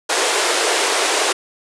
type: band-pass noise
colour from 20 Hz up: pink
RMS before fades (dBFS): -18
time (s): 0.09-1.33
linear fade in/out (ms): 10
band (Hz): 350 to 9800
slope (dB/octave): 48
effects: none